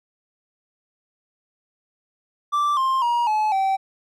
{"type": "tone with pitch steps", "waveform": "triangle", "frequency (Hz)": [1171, 1055.4, 951.1, 857.2, 772.6], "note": ["D6", "C6", "A#5", "A5", "G5"], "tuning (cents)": [-5, 15, 35, -45, -25], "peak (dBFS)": -16, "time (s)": [2.52, 3.77], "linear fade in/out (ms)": 20, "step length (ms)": 250, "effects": []}